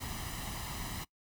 pink noise with comb filter, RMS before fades -40 dBFS, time 0-1.05 s, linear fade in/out 20 ms, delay 1 ms, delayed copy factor +0.6, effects noise-tail reverb RT60 0.1 s tail -22 dB re dry

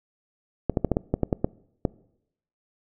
clicks, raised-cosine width 2 ms, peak -8 dBFS, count 10, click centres 0.697 / 0.772 / 0.847 / 0.917 / 0.969 / 1.14 / 1.233 / 1.328 / 1.445 / 1.852 s, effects noise-tail reverb RT60 0.8 s tail -23 dB re dry

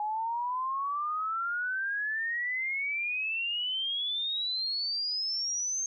sine exponential sweep, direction up, 833 to 6410 Hz, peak -29 dBFS, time 0-5.86 s, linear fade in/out 2 ms, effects none

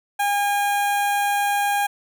sawtooth tone with notch filter, 812 Hz, G#5, 39 cents flat, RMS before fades -21 dBFS, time 0.19-1.87 s, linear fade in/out 10 ms, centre 4800 Hz, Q 1.1, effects none

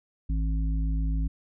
harmonic tone, 53.7 Hz, A1, 41 cents flat, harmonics 1 / 3 / 5, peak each -24 / -34 / -38 dBFS, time 0.29-1.28 s, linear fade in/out 10 ms, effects none

